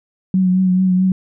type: tone with vibrato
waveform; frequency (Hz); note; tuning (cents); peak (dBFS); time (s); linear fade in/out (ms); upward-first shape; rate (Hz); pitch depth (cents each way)
sine; 185.3; F#3; +3; -11; 0.34-1.12; 2; triangle; 4.6; 35
effects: none